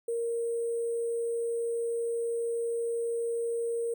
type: tone with sample-and-hold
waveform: sine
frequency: 466.2 Hz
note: A#4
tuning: in tune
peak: -28 dBFS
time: 0.08-3.94 s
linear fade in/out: 5 ms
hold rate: 8820 Hz
effects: none